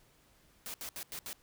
white noise bursts at uneven times, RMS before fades -42 dBFS, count 5, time 0.66-0.74 / 0.81-0.89 / 0.96-1.03 / 1.12-1.19 / 1.26-1.33 s, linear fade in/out 0 ms, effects pink hiss -66 dBFS RMS until 1.42 s

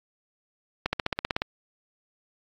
accelerating click train, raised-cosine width 0.3 ms, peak -9 dBFS, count 10, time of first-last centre 0.86-1.419 s, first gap 70 ms, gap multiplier 0.97, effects AAC 64 kbps

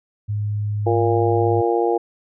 sine tone, 104.3 Hz, G#2, 8 cents sharp, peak -20 dBFS, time 0.28-1.62 s, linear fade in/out 20 ms
harmonic tone, 116.54 Hz, A#2, in tune, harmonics 3 / 4 / 5 / 6 / 7, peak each -20 / -20 / -32 / -25 / -24 dBFS, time 0.86-1.98 s, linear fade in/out 10 ms
effects none

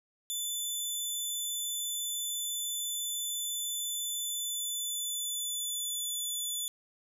15% pulse tone with pitch glide, 3506 to 3480 Hz, A7 to A7, -7 to -20 cents, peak -26 dBFS, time 0.3-6.68 s, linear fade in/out 0 ms, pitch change -13 cents, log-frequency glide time 4.21-6.04 s, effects none

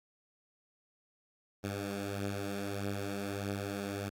10% pulse beating tone pair, 99.6 / 101.2 Hz, G2 / G#2, +28 / -44 cents, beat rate 1.6 Hz, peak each -28 / -34 dBFS, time 1.63-4.1 s, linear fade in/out 20 ms, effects AAC 64 kbps

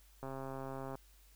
click train, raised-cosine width 1 ms, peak -30 dBFS, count 98, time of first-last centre 0.23-0.954 s, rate 134 Hz, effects added 50 Hz sine -61 dBFS peak until 1.35 s + white hiss -67 dBFS RMS until 1.35 s

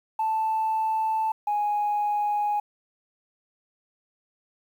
sine tone pair in turn, 880 / 830.6 Hz, A5 / G#5, 0 / 0 cents, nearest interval minor second, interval 100 cents, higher first, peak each -21 dBFS, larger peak neither, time 0.19-1.32 / 1.47-2.6 s, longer neither, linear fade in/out 5 ms, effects tanh soft clip ceiling -19 dBFS + 9-bit

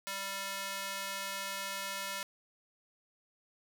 square tone with high-pass filter, 196 Hz, G3, in tune, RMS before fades -39 dBFS, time 0.07-2.23 s, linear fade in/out 0 ms, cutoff 1200 Hz, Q 0.61, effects 10-bit

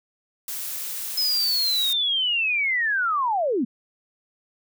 blue noise, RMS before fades -31 dBFS, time 0.48-1.93 s, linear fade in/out 2 ms
sine linear sweep, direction down, 5150 to 207.7 Hz, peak -20 dBFS, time 1.17-3.65 s, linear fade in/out 10 ms
effects none

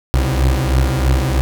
30% pulse beating tone pair, 64 / 67.1 Hz, C2 / C2, -38 / +44 cents, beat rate 3.1 Hz, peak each -13 dBFS, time 0.14-1.41 s, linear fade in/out 0 ms, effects none

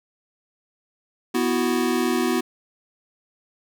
square chord, B suspended fourth, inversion none, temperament equal, 246.9 / 329.6 / 370 Hz, B3 / E4 / F#4, 0 / 0 / 0 cents, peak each -24 / -26 / -25 dBFS, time 1.34-2.41 s, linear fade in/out 10 ms, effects none

